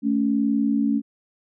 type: tone pair together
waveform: sine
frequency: 219.8 / 280.4 Hz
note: A3 / C#4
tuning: -2 / +20 cents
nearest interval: major third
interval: 422 cents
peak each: -21 dBFS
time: 0.02-1.02 s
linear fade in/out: 50 ms
effects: none